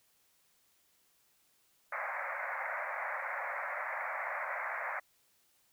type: band-pass noise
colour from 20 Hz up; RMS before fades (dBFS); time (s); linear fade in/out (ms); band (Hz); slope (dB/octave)
white; -38; 1.92-5; 5; 540 to 2200; 96
effects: white hiss -71 dBFS RMS until 5.72 s